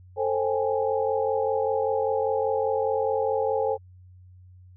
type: tone cluster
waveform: sine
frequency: 444.6 / 530 / 798 / 843 Hz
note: A4 / C5 / G5 / G#5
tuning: +18 / +22 / +31 / +26 cents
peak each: -26 / -26 / -30 / -32 dBFS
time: 0.16-3.78 s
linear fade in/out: 50 ms
effects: added 91 Hz sine -47 dBFS peak until 4.76 s